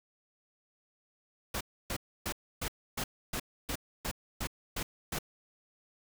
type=noise bursts; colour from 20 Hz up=pink; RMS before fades=-35 dBFS; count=11; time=1.54-5.188 s; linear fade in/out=5 ms; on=68 ms; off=290 ms; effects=none